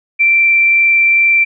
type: tone with frequency modulation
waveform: sine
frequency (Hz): 2349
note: D7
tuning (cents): 0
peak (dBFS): -7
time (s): 0.19-1.45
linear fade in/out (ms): 20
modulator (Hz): 22.3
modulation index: 0.43
effects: none